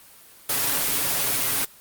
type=noise with comb filter; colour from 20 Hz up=white; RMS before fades=-23 dBFS; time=0.49-1.65 s; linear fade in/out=5 ms; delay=7.1 ms; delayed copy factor=+0.8; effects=white hiss -49 dBFS RMS until 1.8 s + Opus 24 kbps